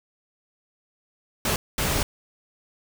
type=noise bursts at uneven times; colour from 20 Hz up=pink; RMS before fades=-24 dBFS; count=2; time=1.45-1.56 / 1.78-2.03 s; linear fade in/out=2 ms; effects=none